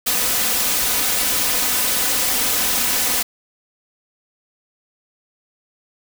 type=noise with comb filter; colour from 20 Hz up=white; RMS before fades=-19 dBFS; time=0.06-3.23 s; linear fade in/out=10 ms; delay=4 ms; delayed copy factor=+0.55; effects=none